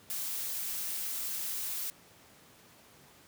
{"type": "noise", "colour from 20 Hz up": "blue", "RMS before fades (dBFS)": -36, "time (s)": [0.1, 1.9], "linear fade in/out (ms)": 0, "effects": ["pink hiss -58 dBFS RMS until 3.27 s", "high-pass 100 Hz 12 dB/octave"]}